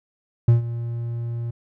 triangle tone with ADSR envelope, 117.6 Hz, A#2, 16 cents sharp, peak -7 dBFS, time 0.48-1.51 s, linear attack 4 ms, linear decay 130 ms, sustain -16 dB, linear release 9 ms, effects none

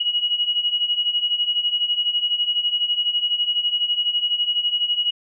sine beating tone pair, 2897 / 2909 Hz, F#7 / F#7, -37 / -30 cents, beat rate 12 Hz, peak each -24 / -20 dBFS, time 0-5.11 s, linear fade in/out 10 ms, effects none

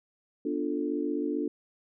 sine chord, B half-diminished seventh, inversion none, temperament equal, 246.9 / 293.7 / 349.2 / 440 Hz, B3 / D4 / F4 / A4, 0 / 0 / 0 / 0 cents, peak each -36 / -30 / -34 / -35 dBFS, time 0.45-1.48 s, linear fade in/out 5 ms, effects none

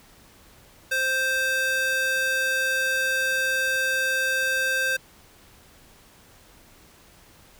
square tone with high-pass filter, 523.3 Hz, C5, in tune, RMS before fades -24 dBFS, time 0.91-4.97 s, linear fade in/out 10 ms, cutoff 1200 Hz, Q 2.9, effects pink hiss -53 dBFS RMS until 7.59 s

